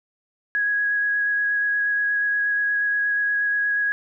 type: tone with vibrato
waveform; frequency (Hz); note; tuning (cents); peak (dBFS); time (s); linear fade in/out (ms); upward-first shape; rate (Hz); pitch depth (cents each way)
sine; 1661.2; G#6; 0; -19; 0.55-3.92; 0; square; 8.4; 8
effects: none